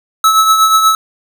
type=tone with tremolo; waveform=square; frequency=1300 Hz; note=E6; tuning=24 cents flat; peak=-5 dBFS; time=0.24-0.95 s; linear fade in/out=2 ms; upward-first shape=triangle; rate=8.3 Hz; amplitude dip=55%; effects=none